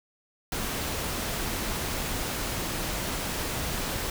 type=noise; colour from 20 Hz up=pink; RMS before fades=-31 dBFS; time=0.52-4.1 s; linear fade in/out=2 ms; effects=none